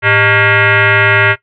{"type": "tone with frequency modulation", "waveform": "sine", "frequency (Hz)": 109, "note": "A2", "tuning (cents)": -16, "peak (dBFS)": -6, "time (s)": [0.02, 1.36], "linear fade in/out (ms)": 50, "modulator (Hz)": 507, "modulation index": 4.5, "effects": ["noise-tail reverb RT60 0.1 s tail -17 dB re dry"]}